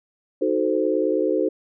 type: chord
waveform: sine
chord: D# diminished seventh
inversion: none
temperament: equal with one note detuned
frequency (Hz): 311.1 / 370 / 440 / 519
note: D#4 / F#4 / A4 / C5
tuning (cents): 0 / 0 / 0 / -14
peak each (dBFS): -24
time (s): 0.41-1.49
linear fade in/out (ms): 10
effects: none